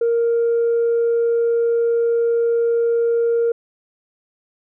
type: tone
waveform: sine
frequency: 466.2 Hz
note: A#4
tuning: in tune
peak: -13 dBFS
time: 0.01-3.52 s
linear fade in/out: 5 ms
effects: tanh soft clip ceiling -12 dBFS